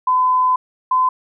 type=tone pair in turn; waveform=sine; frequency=1014 / 1021.1 Hz; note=B5 / C6; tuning=+45 / -43 cents; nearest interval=unison; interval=12 cents; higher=second; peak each=-12 dBFS; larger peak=neither; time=0.07-0.56 / 0.91-1.09 s; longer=first; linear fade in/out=5 ms; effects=none